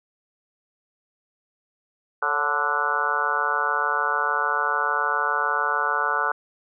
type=harmonic tone with a mistuned harmonic; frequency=146.8 Hz; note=D3; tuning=in tune; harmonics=3 / 4 / 5 / 6 / 7 / 8 / 9 / 10; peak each=-34 / -34 / -33 / -29 / -30 / -28 / -27 / -25 dBFS; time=2.22-6.32 s; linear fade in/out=5 ms; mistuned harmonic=4; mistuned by=-66 cents; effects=none